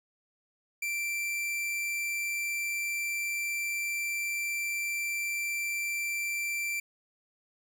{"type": "tone", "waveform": "45% pulse", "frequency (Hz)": 2349, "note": "D7", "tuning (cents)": 0, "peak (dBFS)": -30, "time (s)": [0.82, 6.8], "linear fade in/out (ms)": 5, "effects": []}